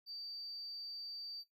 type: tone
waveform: triangle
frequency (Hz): 4634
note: D8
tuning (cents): -24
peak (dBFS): -40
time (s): 0.06-1.44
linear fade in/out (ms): 50
effects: noise-tail reverb RT60 0.2 s tail -20 dB re dry + tanh soft clip ceiling -42 dBFS